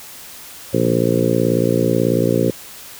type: harmonic tone with a mistuned harmonic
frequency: 58.27 Hz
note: A#1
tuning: in tune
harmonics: 2 / 3 / 4 / 5 / 6 / 7 / 8 / 9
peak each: -22 / -22 / -22 / -22 / -22 / -22 / -22 / -22 dBFS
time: 0.73-2.51 s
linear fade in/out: 10 ms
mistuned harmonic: 2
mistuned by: +46 cents
effects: white hiss -37 dBFS RMS until 2.99 s